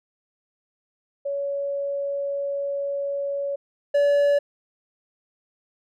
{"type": "tone pair in turn", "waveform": ["sine", "triangle"], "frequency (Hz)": [562, 572.8], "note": ["C#5", "D5"], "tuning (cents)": [24, -43], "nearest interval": "unison", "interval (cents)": 33, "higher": "second", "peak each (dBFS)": [-24, -14], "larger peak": "second", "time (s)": [[1.25, 3.56], [3.94, 4.39]], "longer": "first", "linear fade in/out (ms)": 10, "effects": []}